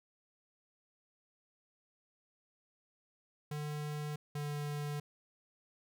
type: tone pair in turn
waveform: square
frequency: 149.2 / 146.81 Hz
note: D3 / D3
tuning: +28 / 0 cents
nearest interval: unison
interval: 28 cents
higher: first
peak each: -38 / -37 dBFS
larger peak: second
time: 3.51-4.16 / 4.35-5 s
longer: neither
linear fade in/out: 5 ms
effects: none